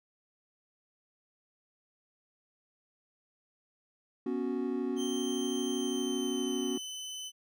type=chord; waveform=triangle; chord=B suspended second; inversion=none; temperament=equal with one note detuned; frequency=244.7 / 277.2 / 370 Hz; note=B3 / C#4 / F#4; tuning=-16 / 0 / 0 cents; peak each=-33 dBFS; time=4.26-6.78 s; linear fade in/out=5 ms
type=tone with pitch glide; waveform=25% pulse; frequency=3136 to 3026 Hz; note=G7 to F#7; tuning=0 to +38 cents; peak=-35 dBFS; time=4.96-7.32 s; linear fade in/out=50 ms; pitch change=-62 cents; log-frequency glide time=5.77-6.77 s
effects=none